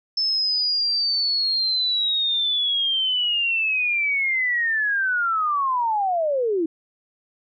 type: linear sweep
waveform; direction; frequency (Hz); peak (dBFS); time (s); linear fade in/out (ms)
sine; down; 5280 to 309.8; -19; 0.17-6.66; 5
effects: none